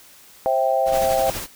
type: chord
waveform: sine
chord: C major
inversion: none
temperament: equal with one note detuned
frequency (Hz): 530.2 / 659.3 / 784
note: C5 / E5 / G5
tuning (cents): +23 / 0 / 0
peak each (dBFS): -21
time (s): 0.46-1.3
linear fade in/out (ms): 0
type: noise with tremolo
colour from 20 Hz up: pink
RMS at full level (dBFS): -29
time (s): 0.85-1.47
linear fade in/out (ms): 50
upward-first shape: sine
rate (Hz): 12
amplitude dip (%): 60
type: noise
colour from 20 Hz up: white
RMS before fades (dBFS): -33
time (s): 0.91-1.48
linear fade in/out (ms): 50
effects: white hiss -48 dBFS RMS until 1.55 s